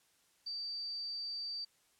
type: tone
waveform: sine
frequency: 4639 Hz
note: D8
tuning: 22 cents flat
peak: -38 dBFS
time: 0.46-1.65 s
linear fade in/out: 10 ms
effects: white hiss -71 dBFS RMS until 1.99 s + low-pass 11000 Hz 12 dB/octave